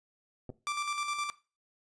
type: clicks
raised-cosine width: 2 ms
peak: -29 / -29 dBFS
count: 2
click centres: 0.493 / 0.501 s
type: tone with tremolo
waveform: sawtooth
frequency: 1174.7 Hz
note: D6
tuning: in tune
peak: -27 dBFS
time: 0.67-1.3 s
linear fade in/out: 0 ms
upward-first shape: square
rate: 9.7 Hz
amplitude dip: 45%
effects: noise-tail reverb RT60 0.3 s tail -17 dB re dry + resampled to 22050 Hz